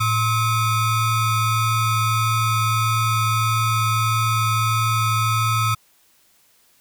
square ring-modulated tone, 587.3 Hz, D5, in tune, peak -15 dBFS, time 0-5.75 s, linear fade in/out 10 ms, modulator 700 Hz, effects white hiss -58 dBFS RMS until 6.8 s

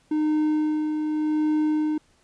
triangle tone with tremolo, 306.3 Hz, D#4, 27 cents flat, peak -17 dBFS, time 0.11-1.98 s, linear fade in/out 5 ms, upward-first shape sine, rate 0.86 Hz, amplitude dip 40%, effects pink hiss -62 dBFS RMS until 2.23 s + resampled to 22050 Hz

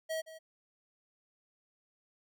square tone with echo, 640 Hz, D#5, 49 cents sharp, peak -34 dBFS, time 0.09-0.22 s, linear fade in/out 20 ms, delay 170 ms, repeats 1, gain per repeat -14 dB, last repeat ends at 0.39 s, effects none

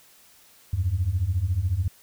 sine beating tone pair, 82.41 / 96.41 Hz, E2 / G2, 0 / -28 cents, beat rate 14 Hz, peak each -25 / -23 dBFS, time 0.73-1.88 s, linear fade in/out 5 ms, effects tanh soft clip ceiling -14 dBFS + white hiss -55 dBFS RMS until 2.02 s

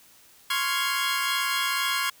20% pulse chord, Db major seventh, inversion third, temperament equal, 1046.5 / 1108.7 / 1396.9 / 1661.2 Hz, C6 / Db6 / F6 / Ab6, 0 / 0 / 0 / 0 cents, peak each -25 dBFS, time 0.5-2.1 s, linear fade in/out 5 ms, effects white hiss -55 dBFS RMS until 2.2 s

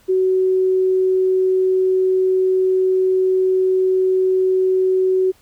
sine tone, 374.4 Hz, F#4, 20 cents sharp, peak -13 dBFS, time 0.08-5.32 s, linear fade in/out 20 ms, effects pink hiss -54 dBFS RMS until 5.41 s

